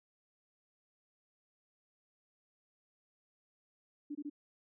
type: tone bursts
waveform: sine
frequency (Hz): 292.3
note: D4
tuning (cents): -8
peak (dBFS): -38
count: 3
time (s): 4.1-4.299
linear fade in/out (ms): 10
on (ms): 51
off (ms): 23
effects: none

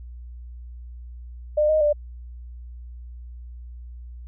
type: tone with pitch steps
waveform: sine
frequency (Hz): 602 / 621 / 592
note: D5 / D#5 / D5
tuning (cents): +43 / -3 / +14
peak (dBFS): -16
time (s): 1.57-1.93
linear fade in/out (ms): 10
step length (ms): 120
effects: added 60 Hz sine -36 dBFS peak until 4.27 s

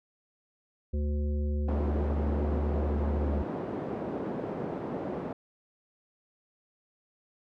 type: harmonic tone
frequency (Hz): 73.4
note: D2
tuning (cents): 0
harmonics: 1 / 3 / 5 / 7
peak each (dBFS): -27 / -37 / -41 / -44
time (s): 0.93-3.43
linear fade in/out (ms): 10
type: band-pass noise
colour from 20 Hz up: pink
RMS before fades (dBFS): -35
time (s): 1.68-5.33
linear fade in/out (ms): 5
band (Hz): 210 to 590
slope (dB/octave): 12
effects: none

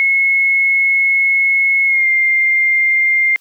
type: tone with pitch glide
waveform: sine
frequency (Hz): 2180 to 2106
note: C#7 to C7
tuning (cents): -29 to +11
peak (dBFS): -10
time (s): 0-3.36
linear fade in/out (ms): 0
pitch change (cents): -60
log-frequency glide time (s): 1.86-2.07
effects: white hiss -54 dBFS RMS until 3.4 s + high-pass 400 Hz 12 dB/octave

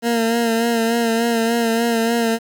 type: tone with vibrato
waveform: 20% pulse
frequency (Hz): 230.7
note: A#3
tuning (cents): -18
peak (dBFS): -11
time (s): 0.02-2.39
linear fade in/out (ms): 50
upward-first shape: sine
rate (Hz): 3.4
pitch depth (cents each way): 36
effects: 8-bit

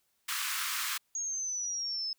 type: high-pass noise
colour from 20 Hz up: pink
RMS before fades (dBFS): -34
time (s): 0.28-0.98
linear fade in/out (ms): 10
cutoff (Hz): 1100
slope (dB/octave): 48
type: exponential sweep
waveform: sine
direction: down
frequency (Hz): 6630 to 5170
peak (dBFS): -32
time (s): 1.15-2.13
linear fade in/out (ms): 2
effects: white hiss -75 dBFS RMS until 2.18 s

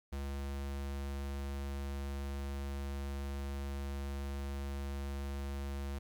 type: tone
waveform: square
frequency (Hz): 69.5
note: C#2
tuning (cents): +5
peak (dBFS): -38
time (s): 0.12-5.99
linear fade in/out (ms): 10
effects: 12-bit

